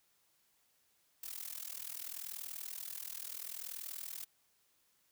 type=noise with amplitude modulation; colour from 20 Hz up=blue; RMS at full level=-41 dBFS; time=1.23-4.25 s; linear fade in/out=5 ms; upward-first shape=sine; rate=40.7 Hz; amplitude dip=90%; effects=white hiss -74 dBFS RMS until 5.11 s